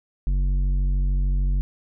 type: tone with tanh clipping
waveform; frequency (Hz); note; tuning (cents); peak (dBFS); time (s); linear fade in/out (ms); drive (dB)
sine; 46.72; F#1; +18; -20; 0.27-1.61; 0; 9
effects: none